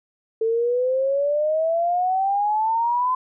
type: exponential sweep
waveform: sine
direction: up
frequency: 442.7 to 1027 Hz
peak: -18 dBFS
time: 0.41-3.15 s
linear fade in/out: 5 ms
effects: none